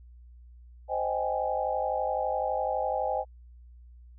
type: chord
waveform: sine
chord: Ab major seventh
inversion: first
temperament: just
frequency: 519.1 / 623 / 778.7 / 830.6 Hz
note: C5 / Eb5 / G5 / Ab5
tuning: -14 / +2 / -12 / 0 cents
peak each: -32 dBFS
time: 0.88-3.25 s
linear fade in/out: 50 ms
effects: added 60 Hz sine -48 dBFS peak until 4.18 s